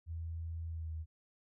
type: tone with pitch glide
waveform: sine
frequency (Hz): 82.41 to 79.69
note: E2 to D#2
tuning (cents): 0 to +42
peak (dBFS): -38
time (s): 0.06-1.06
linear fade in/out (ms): 50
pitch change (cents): -58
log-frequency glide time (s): 0.68-0.93
effects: none